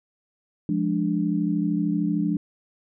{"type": "chord", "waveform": "sine", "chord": "D diminished", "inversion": "first", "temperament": "equal", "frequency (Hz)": [174.61, 207.7, 293.7], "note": ["F3", "Ab3", "D4"], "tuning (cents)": [0, 0, 0], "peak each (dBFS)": [-25, -26, -25], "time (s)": [0.69, 2.37], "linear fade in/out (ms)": 2, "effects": []}